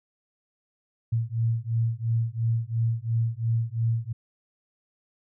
sine beating tone pair, 113.3 / 116.2 Hz, A#2 / A#2, -49 / -5 cents, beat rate 2.9 Hz, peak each -26 dBFS, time 1.12-4.13 s, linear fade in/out 10 ms, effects none

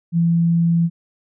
sine tone, 168.4 Hz, E3, 37 cents sharp, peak -13 dBFS, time 0.12-0.9 s, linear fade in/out 50 ms, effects none

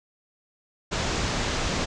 pink low-pass noise, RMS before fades -27 dBFS, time 0.91-1.86 s, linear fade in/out 20 ms, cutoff 7300 Hz, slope 48 dB/octave, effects none

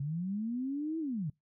sine linear two-way sweep, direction up then down, 134.8 to 329.6 to 134.8 Hz, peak -32 dBFS, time 0-1.3 s, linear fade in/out 5 ms, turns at 0.99 s, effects noise-tail reverb RT60 0.2 s tail -25 dB re dry

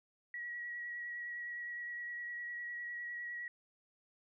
sine tone with vibrato, 1918 Hz, A#6, 49 cents sharp, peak -40 dBFS, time 0.34-3.48 s, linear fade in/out 2 ms, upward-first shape sine, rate 9.8 Hz, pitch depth 17 cents each way, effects none

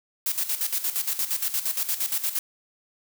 blue noise with tremolo, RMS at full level -25 dBFS, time 0.26-2.39 s, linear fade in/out 2 ms, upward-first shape square, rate 8.6 Hz, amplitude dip 70%, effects none

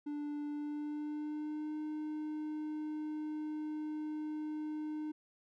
triangle tone with pitch glide, 293.7 to 305.6 Hz, D4 to D#4, 0 to -31 cents, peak -35 dBFS, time 0.06-5.12 s, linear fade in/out 10 ms, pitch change +69 cents, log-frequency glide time 0.49-1.77 s, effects none

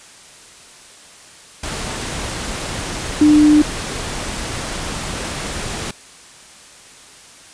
sine tone in noise, 300 Hz, D4, 37 cents sharp, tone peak -7 dBFS, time 3.21-3.62 s, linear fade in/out 5 ms, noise pink, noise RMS -25 dBFS, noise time 1.63-5.91 s, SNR +15 dB, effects white hiss -42 dBFS RMS until 7.53 s + resampled to 22050 Hz

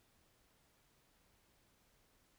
silence, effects pink hiss -73 dBFS RMS until 2.38 s

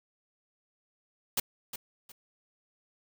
white noise with echo, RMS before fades -28 dBFS, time 1.37-1.4 s, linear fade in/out 5 ms, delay 360 ms, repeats 2, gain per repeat -11 dB, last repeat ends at 2.12 s, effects none

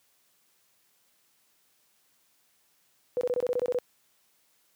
sine tone bursts, 493.9 Hz, B4, in tune, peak -24 dBFS, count 10, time 3.17-3.787 s, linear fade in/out 0 ms, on 41 ms, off 23 ms, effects white hiss -68 dBFS RMS until 4.75 s + high-pass 100 Hz 12 dB/octave

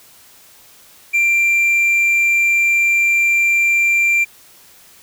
triangle tone, 2367 Hz, D7, 13 cents sharp, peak -10 dBFS, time 1.13-4.25 s, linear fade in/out 20 ms, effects white hiss -46 dBFS RMS until 5.02 s

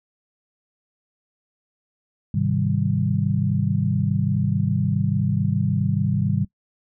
sine chord, Ab major seventh, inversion none, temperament equal with one note detuned, 103.83 / 130.81 / 155.56 / 194.42 Hz, Ab2 / C3 / Eb3 / G3, 0 / 0 / 0 / -14 cents, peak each -24 dBFS, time 2.34-6.45 s, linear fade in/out 5 ms, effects noise-tail reverb RT60 0.1 s tail -22 dB re dry

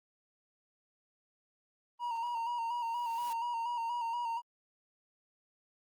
triangle tone with vibrato, 940 Hz, A#5, 14 cents sharp, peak -31 dBFS, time 1.99-4.42 s, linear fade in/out 50 ms, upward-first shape square, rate 4.2 Hz, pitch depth 39 cents each way
white noise with exponential growth, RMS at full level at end -48 dBFS, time 2.54-3.33 s, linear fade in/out 2 ms, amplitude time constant 170 ms
effects Opus 24 kbps

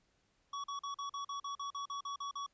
square tone bursts, 1126 Hz, C#6, 27 cents sharp, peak -39 dBFS, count 13, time 0.53-2.464 s, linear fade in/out 5 ms, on 110 ms, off 42 ms, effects pink hiss -75 dBFS RMS until 2.53 s + resampled to 16000 Hz

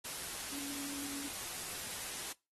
sine tone in noise, 281.4 Hz, C#4, 26 cents sharp, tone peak -45 dBFS, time 0.52-1.29 s, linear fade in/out 10 ms, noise white, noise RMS -42 dBFS, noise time 0.04-2.33 s, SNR -6 dB, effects noise-tail reverb RT60 0.3 s tail -26 dB re dry + AAC 32 kbps

